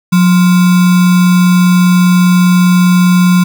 sine tone with sample-and-hold, 180 Hz, F#3, 47 cents flat, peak -4 dBFS, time 0.12-3.44 s, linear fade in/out 10 ms, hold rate 1225 Hz, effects none

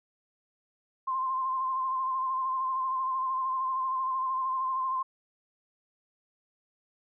sine tone with vibrato, 1046.5 Hz, C6, in tune, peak -27 dBFS, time 1.07-5.03 s, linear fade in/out 10 ms, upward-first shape sine, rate 13 Hz, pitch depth 35 cents each way, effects none

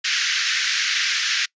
pink band-pass noise, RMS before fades -22 dBFS, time 0.04-1.46 s, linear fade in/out 10 ms, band 1500 to 6400 Hz, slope 48 dB/octave, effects noise-tail reverb RT60 0.1 s tail -24 dB re dry + resampled to 16000 Hz

